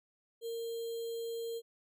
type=tone with sample-and-hold; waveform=sine; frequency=460.6 Hz; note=A#4; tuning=21 cents flat; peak=-36 dBFS; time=0.41-1.62 s; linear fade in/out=50 ms; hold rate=3675 Hz; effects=none